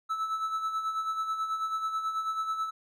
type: tone with tremolo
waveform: triangle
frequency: 1309 Hz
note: E6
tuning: 13 cents flat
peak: -25 dBFS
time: 0.09-2.71 s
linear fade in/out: 20 ms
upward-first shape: sine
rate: 9.2 Hz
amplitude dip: 55%
effects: none